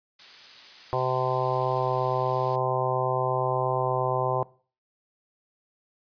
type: noise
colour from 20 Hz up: blue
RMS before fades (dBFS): -40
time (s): 0.19-2.56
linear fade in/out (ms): 5
type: harmonic tone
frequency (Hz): 128.5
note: C3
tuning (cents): -31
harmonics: 1 / 3 / 4 / 5 / 6 / 7 / 8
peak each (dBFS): -31 / -31 / -31 / -31 / -31 / -31 / -31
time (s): 0.93-4.43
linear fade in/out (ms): 0
effects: noise-tail reverb RT60 0.4 s tail -20 dB re dry + resampled to 11025 Hz